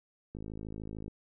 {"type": "click train", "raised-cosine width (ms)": 3, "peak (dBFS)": -29, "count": 40, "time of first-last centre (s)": [0.35, 1.08], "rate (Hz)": 53.4, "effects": []}